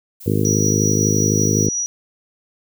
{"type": "noise", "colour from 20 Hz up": "violet", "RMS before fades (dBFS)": -37, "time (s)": [0.2, 1.67], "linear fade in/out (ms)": 10}
{"type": "harmonic tone", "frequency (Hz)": 51.91, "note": "G#1", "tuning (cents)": 0, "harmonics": [2, 3, 4, 5, 6, 7, 8, 9], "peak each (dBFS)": [-20, -22, -23, -24, -25, -25, -26, -27], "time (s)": [0.26, 1.69], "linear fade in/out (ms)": 5}
{"type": "tone with tremolo", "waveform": "sine", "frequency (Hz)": 5820, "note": "F#8", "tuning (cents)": -29, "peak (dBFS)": -18, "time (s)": [0.45, 1.86], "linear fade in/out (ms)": 0, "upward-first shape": "triangle", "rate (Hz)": 5.4, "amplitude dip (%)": 35}
{"effects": []}